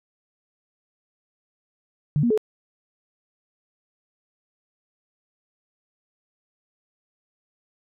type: tone with pitch steps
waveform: sine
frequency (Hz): 148.2 / 237.7 / 430.3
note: D3 / A#3 / A4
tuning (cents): +16 / +34 / -39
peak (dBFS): -17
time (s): 2.16-2.376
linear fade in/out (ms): 0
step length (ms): 72
effects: none